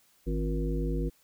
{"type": "harmonic tone with a mistuned harmonic", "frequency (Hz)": 52.6, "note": "G#1", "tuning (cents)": 23, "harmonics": [1, 3, 5, 7, 9], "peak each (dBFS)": [-29, -34, -36, -37, -39], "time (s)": [0.26, 1.1], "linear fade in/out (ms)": 20, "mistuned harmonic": 7, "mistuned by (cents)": -74, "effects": ["white hiss -65 dBFS RMS until 1.23 s"]}